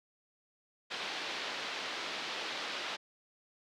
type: low-pass noise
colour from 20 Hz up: white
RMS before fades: -39 dBFS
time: 0.9-2.97 s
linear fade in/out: 20 ms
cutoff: 4200 Hz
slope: 24 dB/octave
effects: high-pass 300 Hz 12 dB/octave